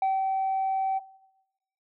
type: tone with ADSR envelope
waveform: sine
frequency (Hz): 769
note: G5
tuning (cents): -33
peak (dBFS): -19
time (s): 0.02-1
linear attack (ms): 3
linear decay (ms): 190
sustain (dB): -3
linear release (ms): 27
effects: noise-tail reverb RT60 1.0 s tail -21 dB re dry + tanh soft clip ceiling -21 dBFS